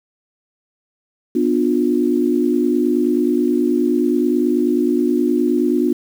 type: chord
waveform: sine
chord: B diminished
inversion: none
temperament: just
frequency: 246.9 / 296.3 / 355.6 Hz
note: B3 / D4 / F4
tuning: 0 / +15 / +31 cents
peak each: -18 dBFS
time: 1.35-5.93 s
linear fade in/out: 5 ms
effects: 7-bit